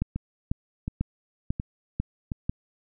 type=two click trains; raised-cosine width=5 ms; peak=-17 / -13 dBFS; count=4 / 6; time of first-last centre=0.16-2.318 / 0.02-2.495 s; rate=1.39 / 2.02 Hz; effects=none